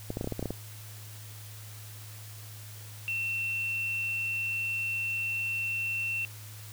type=clicks; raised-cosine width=2 ms; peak=-19 dBFS; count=10; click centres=0.104 / 0.171 / 0.211 / 0.244 / 0.274 / 0.323 / 0.394 / 0.427 / 0.457 / 0.506 s
type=tone; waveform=sine; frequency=2700 Hz; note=E7; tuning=41 cents sharp; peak=-29 dBFS; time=3.08-6.25 s; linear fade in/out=0 ms
effects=added 106 Hz sine -44 dBFS peak until 6.72 s + white hiss -49 dBFS RMS until 6.72 s